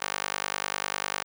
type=tone with high-pass filter; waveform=15% pulse; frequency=50 Hz; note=G1; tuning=35 cents sharp; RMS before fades=-32 dBFS; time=0-1.24 s; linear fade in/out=20 ms; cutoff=1000 Hz; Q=0.89; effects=none